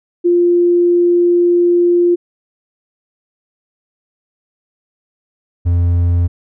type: tone pair in turn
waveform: sine / triangle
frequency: 349.2 / 86.8 Hz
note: F4 / F2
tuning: 0 / -10 cents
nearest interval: 2 octaves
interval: 2410 cents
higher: first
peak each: -8 / -8 dBFS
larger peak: neither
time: 0.24-2.16 / 5.65-6.28 s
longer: first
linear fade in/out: 20 ms
effects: none